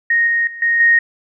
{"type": "tone with level steps", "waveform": "sine", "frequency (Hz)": 1863, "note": "A#6", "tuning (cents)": -2, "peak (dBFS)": [-11, -13, -28, -12, -8], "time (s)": [0.1, 0.99], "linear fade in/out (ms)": 5, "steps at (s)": [0.27, 0.47, 0.62, 0.8], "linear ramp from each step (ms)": 2, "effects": []}